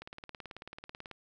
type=click train; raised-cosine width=0.3 ms; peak=-28 dBFS; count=21; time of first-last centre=0.02-1.113 s; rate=18.3 Hz; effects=none